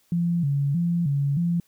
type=tone with vibrato; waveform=sine; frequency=155.56 Hz; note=D#3; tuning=in tune; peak=-20 dBFS; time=0.12-1.6 s; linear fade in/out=2 ms; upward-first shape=square; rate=1.6 Hz; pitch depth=170 cents each way; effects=white hiss -64 dBFS RMS until 1.67 s